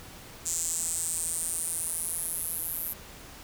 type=tone with high-pass filter sweep; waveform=square; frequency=83.6 Hz; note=E2; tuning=25 cents sharp; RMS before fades=-32 dBFS; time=0.45-2.94 s; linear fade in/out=20 ms; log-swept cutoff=7300 to 12000 Hz; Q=6.1; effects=pink hiss -47 dBFS RMS until 3.43 s